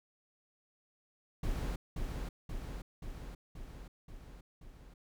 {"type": "noise with echo", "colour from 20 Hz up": "brown", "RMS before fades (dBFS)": -35, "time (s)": [1.43, 1.76], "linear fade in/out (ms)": 5, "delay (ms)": 530, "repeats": 6, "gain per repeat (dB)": -3, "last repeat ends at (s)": 4.94, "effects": []}